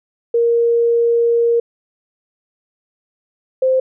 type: tone pair in turn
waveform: sine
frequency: 468.1 / 520.6 Hz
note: A#4 / C5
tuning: +7 / -9 cents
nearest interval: major second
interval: 184 cents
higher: second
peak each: -11 dBFS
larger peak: neither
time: 0.34-1.6 / 3.62-3.8 s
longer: first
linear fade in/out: 5 ms
effects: none